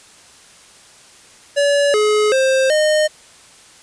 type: tone with pitch steps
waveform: square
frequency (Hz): 571 / 423.6 / 528 / 613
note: D5 / G#4 / C5 / D#5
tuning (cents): -49 / +34 / +16 / -26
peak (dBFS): -13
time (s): 1.56-3.08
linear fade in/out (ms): 20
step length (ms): 380
effects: white hiss -45 dBFS RMS until 3.82 s + resampled to 22050 Hz